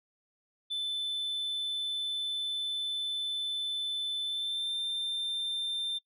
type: tone with pitch glide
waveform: sine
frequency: 3520 to 3582 Hz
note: A7 to A7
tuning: 0 to +30 cents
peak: -28 dBFS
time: 0.7-5.99 s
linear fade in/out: 20 ms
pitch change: +30 cents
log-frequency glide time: 4.24-4.76 s
effects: noise-tail reverb RT60 0.1 s tail -22 dB re dry + tanh soft clip ceiling -30 dBFS